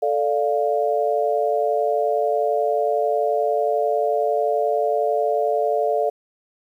sine chord, D minor, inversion second, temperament equal, 440 / 587.3 / 698.5 Hz, A4 / D5 / F5, 0 / 0 / 0 cents, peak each -22 dBFS, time 0.02-6.1 s, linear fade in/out 10 ms, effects 9-bit

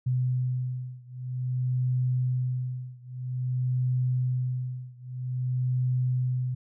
sine beating tone pair, 126.3 / 126.81 Hz, B2 / B2, +39 / +46 cents, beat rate 0.51 Hz, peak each -28 / -29 dBFS, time 0.06-6.55 s, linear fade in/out 10 ms, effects none

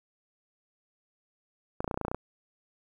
clicks, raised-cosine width 1 ms, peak -17 dBFS, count 11, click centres 1.805 / 1.844 / 1.878 / 1.912 / 1.943 / 1.975 / 2.013 / 2.05 / 2.082 / 2.115 / 2.146 s, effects 9-bit

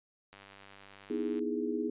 click train, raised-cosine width 0.3 ms, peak -36 dBFS, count 106, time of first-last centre 0.33-1.392 s, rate 98.9 Hz
sine chord, E major seventh, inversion second, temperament equal with one note detuned, 245.5 / 311.1 / 329.6 / 415.3 Hz, B3 / D#4 / E4 / G#4, -10 / 0 / 0 / 0 cents, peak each -36 / -36 / -38 / -35 dBFS, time 1.1-1.9 s, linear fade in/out 5 ms
effects resampled to 8000 Hz

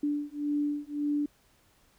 sine beating tone pair, 291.6 / 293.4 Hz, D4 / D4, -12 / -2 cents, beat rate 1.8 Hz, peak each -31 dBFS, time 0.03-1.26 s, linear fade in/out 5 ms, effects pink hiss -65 dBFS RMS until 1.98 s

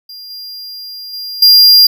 square tone with level steps, 4800 Hz, D8, 37 cents sharp, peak -29 / -26 / -22 / -3 dBFS, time 0.09-1.87 s, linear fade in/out 5 ms, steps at 0.3 / 1.13 / 1.42 s, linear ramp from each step 5 ms, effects none

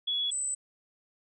sine tone pair in turn, 3377 / 8032 Hz, G#7 / B8, +28 / +28 cents, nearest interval octave + minor third, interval 1500 cents, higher second, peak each -27 / -29 dBFS, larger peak first, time 0.07-0.31 / 0.31-0.55 s, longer neither, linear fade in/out 10 ms, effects none

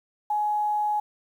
sine tone, 840 Hz, G#5, 19 cents sharp, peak -22 dBFS, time 0.3-1 s, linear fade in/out 5 ms, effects 9-bit

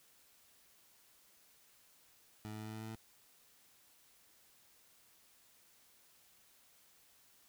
20% pulse tone with pitch steps, 107 / 107.68 / 108.37 / 109.06 / 109.75 / 110.45 / 111.16 Hz, A2 / A2 / A2 / A2 / A2 / A2 / A2, -48 / -37 / -26 / -15 / -4 / +7 / +18 cents, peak -39 dBFS, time 2.45-2.954 s, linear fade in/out 0 ms, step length 72 ms, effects white hiss -67 dBFS RMS until 7.48 s

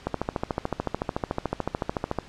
click train, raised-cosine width 1 ms, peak -11 dBFS, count 30, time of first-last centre 0.07-2.187 s, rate 13.7 Hz, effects pink hiss -48 dBFS RMS until 2.28 s + low-pass 5000 Hz 12 dB/octave

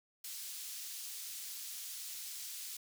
pink high-pass noise, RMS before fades -45 dBFS, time 0.24-2.77 s, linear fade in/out 5 ms, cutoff 4700 Hz, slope 12 dB/octave, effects none

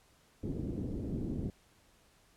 white low-pass noise, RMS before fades -37 dBFS, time 0.43-1.5 s, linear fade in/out 2 ms, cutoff 330 Hz, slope 24 dB/octave, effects pink hiss -66 dBFS RMS until 2.36 s + low-pass 12000 Hz 12 dB/octave

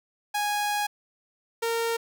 sawtooth tone pair in turn, 828 / 460.7 Hz, G#5 / A#4, -5 / -20 cents, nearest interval minor seventh, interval 1015 cents, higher first, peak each -21 dBFS, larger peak neither, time 0.34-0.87 / 1.62-1.97 s, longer first, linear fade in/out 10 ms, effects none

